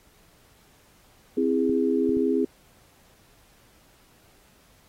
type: chord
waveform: sine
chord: C augmented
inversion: none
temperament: equal with one note detuned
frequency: 261.6 / 329.6 / 410.8 Hz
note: C4 / E4 / G#4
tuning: 0 / 0 / -19 cents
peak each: -24 / -26 / -24 dBFS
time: 1.37-2.45 s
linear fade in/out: 5 ms
type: clicks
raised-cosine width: 3 ms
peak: -24 dBFS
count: 3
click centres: 1.696 / 2.093 / 2.17 s
effects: pink hiss -59 dBFS RMS until 4.88 s + AAC 48 kbps